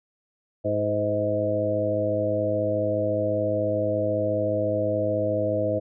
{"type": "harmonic tone with a mistuned harmonic", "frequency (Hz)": 105.1, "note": "G#2", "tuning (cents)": 21, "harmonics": [1, 2, 3, 4, 5, 6], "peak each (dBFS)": [-30, -35, -30, -37, -26, -26], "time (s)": [0.64, 5.8], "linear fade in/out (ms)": 20, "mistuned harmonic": 5, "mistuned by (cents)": -30, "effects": []}